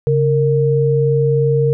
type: tone pair together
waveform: sine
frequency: 138.59 / 461.6 Hz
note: C#3 / A#4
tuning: 0 / -17 cents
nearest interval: octave + major sixth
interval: 2083 cents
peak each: -14 dBFS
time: 0.07-1.73 s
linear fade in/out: 0 ms
effects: none